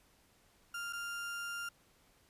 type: tone with dropouts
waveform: 35% pulse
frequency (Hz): 1396.9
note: F6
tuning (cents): 0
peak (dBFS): -37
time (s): 0.74-1.69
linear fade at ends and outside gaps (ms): 5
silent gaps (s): 0.927-0.931
effects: pink hiss -68 dBFS RMS until 2.29 s + resampled to 32000 Hz